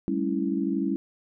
sine chord, A dominant seventh, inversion third, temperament equal with one note detuned, 196 / 216.1 / 277.2 / 329.6 Hz, G3 / A3 / C#4 / E4, 0 / -31 / 0 / 0 cents, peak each -29 / -33 / -28 / -29 dBFS, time 0.08-0.96 s, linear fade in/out 0 ms, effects none

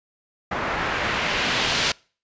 white noise with low-pass filter sweep, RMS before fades -24 dBFS, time 0.51-1.92 s, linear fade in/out 5 ms, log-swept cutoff 1300 to 4300 Hz, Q 1.1, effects noise-tail reverb RT60 0.4 s tail -26 dB re dry + resampled to 16000 Hz

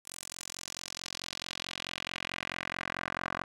10% pulse tone with band-pass filter sweep, 44.58 Hz, F1, 36 cents sharp, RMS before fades -40 dBFS, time 0.05-3.44 s, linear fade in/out 10 ms, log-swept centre 9000 to 1300 Hz, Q 1.7, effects none

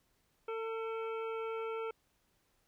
harmonic tone with a mistuned harmonic, 449.1 Hz, A4, 35 cents sharp, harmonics 1 / 2 / 3 / 5 / 6 / 7, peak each -37 / -47 / -44 / -52 / -54 / -60 dBFS, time 0.48-1.91 s, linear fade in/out 5 ms, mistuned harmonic 6, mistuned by -63 cents, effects pink hiss -75 dBFS RMS until 2.67 s

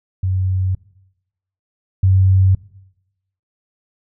sine tone pair in turn, 93.6 / 94.8 Hz, F#2 / F#2, +20 / +43 cents, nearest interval unison, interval 23 cents, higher second, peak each -15 / -9 dBFS, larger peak second, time 0.23-0.75 / 2.03-2.55 s, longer neither, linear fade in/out 5 ms, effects noise-tail reverb RT60 0.9 s tail -21 dB re dry

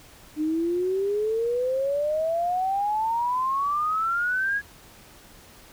sine exponential sweep, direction up, 300.7 to 1675 Hz, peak -22 dBFS, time 0.36-4.62 s, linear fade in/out 50 ms, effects pink hiss -50 dBFS RMS until 5.72 s

